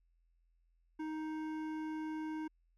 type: tone with hard clipping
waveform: triangle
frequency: 312.2 Hz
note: D#4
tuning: 6 cents sharp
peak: -40 dBFS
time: 0.99-2.48 s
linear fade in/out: 10 ms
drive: 16 dB
effects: added 42 Hz sine -70 dBFS peak until 2.77 s